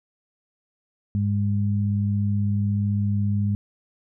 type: tone pair together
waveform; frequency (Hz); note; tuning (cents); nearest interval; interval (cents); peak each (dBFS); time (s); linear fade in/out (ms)
sine; 102.1 / 203.3; G#2 / G#3; -29 / -37; octave; 1192; -21 / -25; 1.15-3.55; 0
effects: none